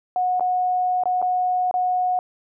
sine tone with dropouts, 730 Hz, F#5, 24 cents flat, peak -18 dBFS, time 0.16-2.19 s, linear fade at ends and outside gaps 1 ms, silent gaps 0.397-0.407 / 1.036-1.056 / 1.217-1.225 / 1.712-1.74 s, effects none

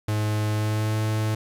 45% pulse tone with pitch glide, 106.4 to 108.51 Hz, G#2 to A2, +42 to -24 cents, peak -22 dBFS, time 0.08-1.35 s, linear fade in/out 5 ms, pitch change +34 cents, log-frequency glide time 0.52-0.98 s, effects resampled to 32000 Hz + 9-bit

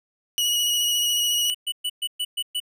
sawtooth tone with vibrato, 2914 Hz, F#7, 27 cents flat, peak -17 dBFS, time 0.38-1.5 s, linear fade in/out 0 ms, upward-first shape square, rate 14 Hz, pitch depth 16 cents each way
square tone bursts, 2960 Hz, F#7, in tune, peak -24 dBFS, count 7, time 1.49-2.602 s, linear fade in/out 10 ms, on 56 ms, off 120 ms
effects none

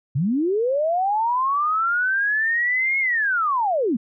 sine linear two-way sweep, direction up then down, 120.7 to 2182 to 198.5 Hz, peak -18 dBFS, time 0.15-3.97 s, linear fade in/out 10 ms, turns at 2.99 s, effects none

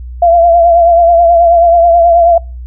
sine tone with vibrato, 682 Hz, F5, 41 cents flat, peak -3 dBFS, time 0.22-2.38 s, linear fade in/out 5 ms, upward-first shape triangle, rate 9.3 Hz, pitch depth 51 cents each way, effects noise-tail reverb RT60 0.3 s tail -26 dB re dry + added 61 Hz sine -22 dBFS peak until 2.66 s

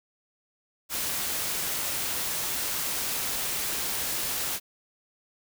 white noise, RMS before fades -30 dBFS, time 0.89-4.6 s, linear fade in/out 50 ms, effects none

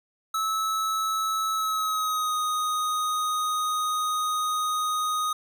square tone with pitch glide, 1300 to 1244.9 Hz, E6 to D#6, -24 to +1 cents, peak -25 dBFS, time 0.34-5.33 s, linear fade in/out 5 ms, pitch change -75 cents, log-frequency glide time 1.54-2.36 s, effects none

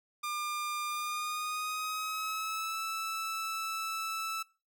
sawtooth tone with pitch glide, 1200 to 1316.2 Hz, D6 to E6, +37 to -3 cents, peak -30 dBFS, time 0.23-4.43 s, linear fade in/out 10 ms, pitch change +160 cents, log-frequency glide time 0.88-2.78 s, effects noise-tail reverb RT60 0.3 s tail -21 dB re dry

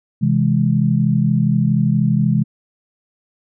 sine chord, C augmented, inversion none, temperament equal with one note detuned, 130.81 / 163.39 / 207.7 Hz, C3 / E3 / G#3, 0 / -15 / 0 cents, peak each -17 dBFS, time 0.21-2.44 s, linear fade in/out 20 ms, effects none

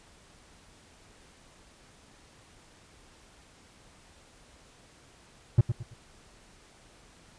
triangle tone with echo, 117.5 Hz, A#2, 14 cents sharp, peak -12 dBFS, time 5.58-5.61 s, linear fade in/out 5 ms, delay 110 ms, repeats 3, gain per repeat -10 dB, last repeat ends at 5.94 s, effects pink hiss -57 dBFS RMS until 7.38 s + resampled to 22050 Hz

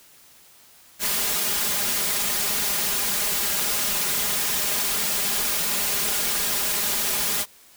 white noise with comb filter, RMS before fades -24 dBFS, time 0.99-7.46 s, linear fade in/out 50 ms, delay 4.9 ms, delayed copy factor +0.9, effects white hiss -52 dBFS RMS until 7.76 s

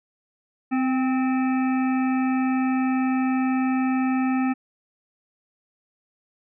harmonic tone with a mistuned harmonic, 259 Hz, C4, 17 cents flat, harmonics 1 / 3 / 5 / 7 / 9 / 10, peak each -20 / -30 / -34 / -37 / -39 / -40 dBFS, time 0.71-4.54 s, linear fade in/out 20 ms, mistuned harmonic 3, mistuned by +27 cents, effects none

